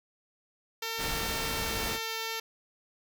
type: tone with pitch glide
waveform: 5% pulse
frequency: 452.8 to 449.7 Hz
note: A4 to A4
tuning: +50 to +38 cents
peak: -21 dBFS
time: 0.82-2.4 s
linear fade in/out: 5 ms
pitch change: -12 cents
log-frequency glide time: 1.35-2.03 s
type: noise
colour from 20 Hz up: pink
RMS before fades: -35 dBFS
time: 0.97-1.99 s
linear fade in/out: 50 ms
effects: none